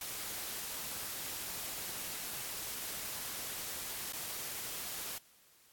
white noise with dropouts, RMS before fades -41 dBFS, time 0.01-5.18 s, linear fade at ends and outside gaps 2 ms, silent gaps 4.124-4.132 s, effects white hiss -64 dBFS RMS until 5.72 s + AAC 64 kbps

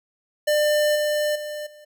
square tone with level steps, 598 Hz, D5, 31 cents sharp, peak -18 / -21 / -30 / -45 dBFS, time 0.47-1.85 s, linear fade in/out 10 ms, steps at 0.95 / 1.35 / 1.66 s, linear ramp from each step 10 ms, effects none

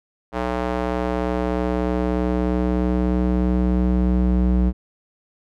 square tone with band-pass filter sweep, 61.6 Hz, B1, 4 cents flat, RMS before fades -20 dBFS, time 0.32-4.73 s, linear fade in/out 50 ms, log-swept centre 770 to 150 Hz, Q 0.89, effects none

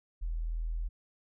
sine tone, 40.93 Hz, E1, 12 cents flat, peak -31 dBFS, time 0.21-0.89 s, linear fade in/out 20 ms, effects none

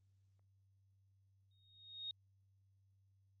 sine tone with exponential growth, 3729 Hz, A#7, in tune, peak -40 dBFS, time 1.51-2.11 s, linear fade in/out 2 ms, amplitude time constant 130 ms, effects added 97 Hz sine -70 dBFS peak until 3.4 s + Opus 32 kbps

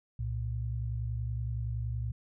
sine tone pair together, 64.82 / 115.5 Hz, C2 / A#2, -16 / -16 cents, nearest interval minor seventh, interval 1000 cents, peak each -35 / -33 dBFS, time 0.19-2.12 s, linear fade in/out 5 ms, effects none

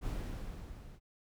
brown noise with level ramp, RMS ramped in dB -35 to -52 dBFS, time 0.01-1 s, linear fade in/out 50 ms, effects none

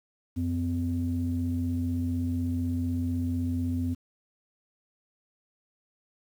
sine tone pair together, 90 / 254.1 Hz, F#2 / B3, -47 / +49 cents, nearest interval octave + tritone, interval 1796 cents, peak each -28 dBFS, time 0.36-3.95 s, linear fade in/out 20 ms, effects tanh soft clip ceiling -19 dBFS + 9-bit

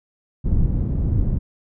pink low-pass noise, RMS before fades -19 dBFS, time 0.44-1.39 s, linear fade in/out 20 ms, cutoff 150 Hz, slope 12 dB/octave, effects none

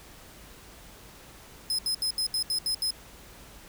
sawtooth tone bursts, 5100 Hz, D#8, 42 cents sharp, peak -23 dBFS, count 8, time 1.7-2.907 s, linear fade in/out 2 ms, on 87 ms, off 73 ms, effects added 50 Hz sine -57 dBFS peak until 3.68 s + pink hiss -50 dBFS RMS until 3.68 s

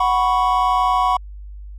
triangle chord, F# suspended fourth, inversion none, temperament equal, 740 / 987.8 / 1108.7 Hz, F#5 / B5 / C#6, 0 / 0 / 0 cents, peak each -17 dBFS, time 0-1.17 s, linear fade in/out 5 ms, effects added 50 Hz sine -32 dBFS peak until 1.78 s

